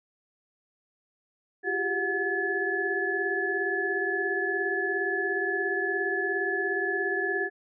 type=tone cluster; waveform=sine; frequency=346.3 / 388.5 / 405.6 / 727 / 1716 Hz; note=F4 / G4 / G#4 / F#5 / A6; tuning=-15 / -16 / -41 / -31 / -44 cents; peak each=-35 / -31 / -37 / -36 / -28 dBFS; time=1.63-7.5 s; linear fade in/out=50 ms; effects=none